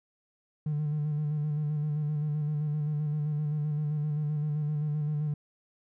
triangle tone with vibrato, 149.9 Hz, D3, 36 cents sharp, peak -24 dBFS, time 0.66-5.34 s, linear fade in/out 5 ms, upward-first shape square, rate 7.7 Hz, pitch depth 29 cents each way, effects tanh soft clip ceiling -23 dBFS

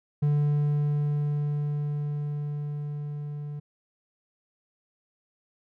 triangle tone with level ramp, 146.83 Hz, D3, in tune, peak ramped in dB -18 to -31 dBFS, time 0.22-3.6 s, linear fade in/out 10 ms, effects none

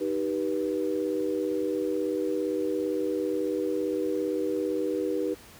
sine chord, Eb augmented, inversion none, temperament just, 311.1 / 388.9 / 486.1 Hz, Eb4 / G4 / B4, 0 / -14 / -28 cents, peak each -30 dBFS, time 0-5.35 s, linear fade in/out 20 ms, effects pink hiss -50 dBFS RMS until 5.59 s + high-pass 60 Hz 12 dB/octave

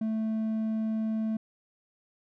sine tone with hard clipping, 220 Hz, A3, in tune, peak -28 dBFS, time 0.01-1.37 s, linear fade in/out 5 ms, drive 3 dB, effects none

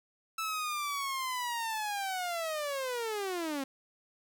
sawtooth linear sweep, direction down, 1320 to 263.2 Hz, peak -29 dBFS, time 0.38-3.64 s, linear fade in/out 5 ms, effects none

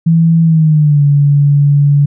sine tone with pitch glide, 164.81 to 143.48 Hz, E3 to D3, 0 to -40 cents, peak -5 dBFS, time 0.06-2.06 s, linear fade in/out 10 ms, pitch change -240 cents, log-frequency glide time 0.43-1.03 s, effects none

